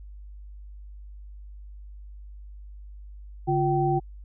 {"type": "tone cluster", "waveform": "sine", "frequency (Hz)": [143.2, 351.3, 771], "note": ["D3", "F4", "G5"], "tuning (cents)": [-43, 10, -29], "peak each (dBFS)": -25, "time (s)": [3.47, 4], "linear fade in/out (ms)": 20, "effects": ["added 50 Hz sine -40 dBFS peak until 4.24 s"]}